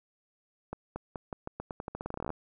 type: accelerating click train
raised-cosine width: 1 ms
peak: -22 dBFS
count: 22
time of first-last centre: 0.73-2.304 s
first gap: 230 ms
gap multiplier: 0.86
effects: none